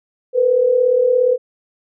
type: tone pair together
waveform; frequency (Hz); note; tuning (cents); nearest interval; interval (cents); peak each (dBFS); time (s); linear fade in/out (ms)
sine; 466.2 / 503.4; A#4 / B4; 0 / +33; minor second; 133; -18 / -12; 0.33-1.38; 50
effects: none